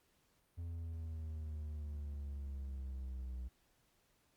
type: exponential sweep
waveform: triangle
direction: down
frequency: 85.4 to 61.74 Hz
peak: -39 dBFS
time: 0.57-3.49 s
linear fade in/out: 20 ms
effects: pink hiss -75 dBFS RMS until 4.36 s + Opus 48 kbps